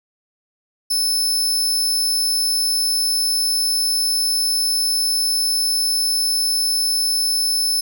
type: tone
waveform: sawtooth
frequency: 5260 Hz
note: E8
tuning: 5 cents flat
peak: -14 dBFS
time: 0.9-7.81 s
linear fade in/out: 10 ms
effects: none